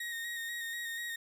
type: tone with vibrato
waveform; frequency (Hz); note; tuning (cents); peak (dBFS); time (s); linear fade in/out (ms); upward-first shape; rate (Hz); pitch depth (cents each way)
35% pulse; 1868; A#6; +3; -35; 0-1.16; 5; square; 4.1; 22
effects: none